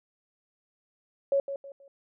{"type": "tone with echo", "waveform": "sine", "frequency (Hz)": 554.4, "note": "C#5", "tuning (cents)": 0, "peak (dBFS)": -21, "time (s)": [1.32, 1.4], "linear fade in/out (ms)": 2, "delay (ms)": 160, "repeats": 3, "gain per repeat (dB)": -10, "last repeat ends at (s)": 1.88, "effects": []}